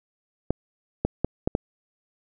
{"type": "clicks", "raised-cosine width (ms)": 2, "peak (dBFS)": -8, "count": 5, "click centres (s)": [0.506, 1.05, 1.246, 1.475, 1.551], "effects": []}